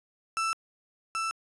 35% pulse tone with echo, 1327 Hz, E6, 11 cents sharp, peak -25 dBFS, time 0.37-0.53 s, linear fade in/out 0 ms, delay 780 ms, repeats 1, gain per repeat -2 dB, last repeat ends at 1.31 s, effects resampled to 24000 Hz

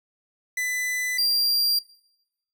45% pulse tone pair in turn, 2000 / 4757 Hz, B6 / D8, +21 / +21 cents, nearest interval octave + minor third, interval 1500 cents, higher second, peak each -24 / -19 dBFS, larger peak second, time 0.57-1.18 / 1.18-1.79 s, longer neither, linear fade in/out 5 ms, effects noise-tail reverb RT60 0.9 s tail -22 dB re dry

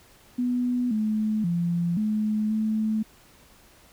sine tone with pitch steps, 246.7 / 215.4 / 171.9 / 213.9 / 217.5 Hz, B3 / A3 / F3 / A3 / A3, -2 / -37 / -27 / -49 / -20 cents, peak -22 dBFS, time 0.38-3.03 s, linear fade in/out 10 ms, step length 530 ms, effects pink hiss -55 dBFS RMS until 3.92 s

